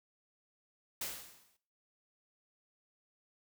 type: noise with exponential decay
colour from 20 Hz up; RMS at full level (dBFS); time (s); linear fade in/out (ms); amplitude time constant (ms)
white; -36; 1.01-1.57; 5; 120
effects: noise-tail reverb RT60 0.5 s tail -17 dB re dry